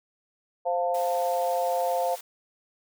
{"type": "chord", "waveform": "sine", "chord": "F major", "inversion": "second", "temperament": "equal with one note detuned", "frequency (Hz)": [523.3, 698.5, 890.2], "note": ["C5", "F5", "A5"], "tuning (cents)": [0, 0, 20], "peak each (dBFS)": [-27, -26, -32], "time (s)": [0.65, 2.16], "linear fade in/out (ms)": 20}
{"type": "high-pass noise", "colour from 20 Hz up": "white", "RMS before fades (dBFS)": -43, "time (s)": [0.94, 2.21], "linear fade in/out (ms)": 5, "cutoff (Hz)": 400, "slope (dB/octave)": 48}
{"effects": []}